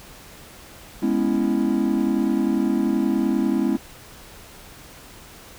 triangle chord, C# minor seventh, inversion second, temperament equal, 207.7 / 246.9 / 277.2 / 329.6 Hz, G#3 / B3 / C#4 / E4, 0 / 0 / 0 / 0 cents, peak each -22 dBFS, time 1.02-3.77 s, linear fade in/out 10 ms, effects pink hiss -44 dBFS RMS until 5.58 s

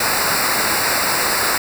pink noise with comb filter, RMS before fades -18 dBFS, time 0-1.58 s, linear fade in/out 5 ms, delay 0.31 ms, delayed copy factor -0.95, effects none

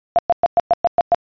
sine tone bursts, 690 Hz, F5, 21 cents flat, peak -9 dBFS, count 8, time 0.16-1.146 s, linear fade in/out 0 ms, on 27 ms, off 110 ms, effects resampled to 11025 Hz

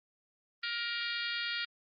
harmonic tone with a mistuned harmonic, 470.8 Hz, A#4, 17 cents sharp, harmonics 3 / 4 / 5 / 6 / 7 / 8 / 9 / 10, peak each -39 / -40 / -41 / -42 / -42 / -43 / -44 / -44 dBFS, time 0.63-1.65 s, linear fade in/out 5 ms, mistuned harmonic 8, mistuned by -23 cents, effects Opus 24 kbps

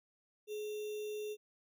sine tone with sample-and-hold, 422.8 Hz, G#4, 31 cents sharp, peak -38 dBFS, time 0.47-1.37 s, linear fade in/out 50 ms, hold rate 3150 Hz, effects none

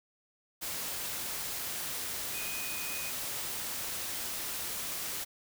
sine tone in noise, 2489 Hz, D#7, in tune, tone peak -41 dBFS, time 2.33-3.11 s, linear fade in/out 20 ms, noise white, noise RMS -37 dBFS, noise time 0.61-5.25 s, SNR -7 dB, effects none

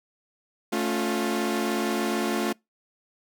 sawtooth chord, A augmented, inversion none, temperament equal with one note detuned, 220 / 277.2 / 353.3 Hz, A3 / C#4 / E#4, 0 / 0 / +20 cents, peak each -24 / -27 / -24 dBFS, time 0.72-2.53 s, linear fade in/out 10 ms, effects noise-tail reverb RT60 0.2 s tail -26 dB re dry

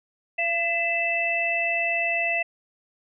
sine tone cluster, 680 / 2014 / 2642 Hz, F5 / B6 / E7, -46 / +33 / +3 cents, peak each -28 / -28 / -24 dBFS, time 0.38-2.43 s, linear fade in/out 10 ms, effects none

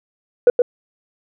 sine tone with echo, 487.9 Hz, B4, 21 cents flat, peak -4 dBFS, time 0.47-0.5 s, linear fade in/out 2 ms, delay 120 ms, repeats 1, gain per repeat -5 dB, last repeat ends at 0.62 s, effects tanh soft clip ceiling -4 dBFS

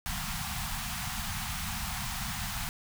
pink band-stop noise, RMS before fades -35 dBFS, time 0.06-2.69 s, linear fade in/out 0 ms, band 230 to 700 Hz, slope 96 dB/octave, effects none

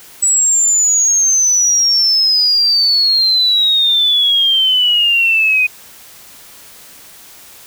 sine exponential sweep, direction down, 7902 to 2483 Hz, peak -9 dBFS, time 0.22-5.67 s, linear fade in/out 10 ms, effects white hiss -39 dBFS RMS until 7.66 s

